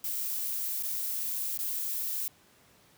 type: noise with dropouts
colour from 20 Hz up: violet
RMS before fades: -33 dBFS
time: 0.04-2.28 s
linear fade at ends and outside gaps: 2 ms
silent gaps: 0.827-0.833 / 1.576-1.589 s
effects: pink hiss -61 dBFS RMS until 2.97 s + high-pass 80 Hz 12 dB/octave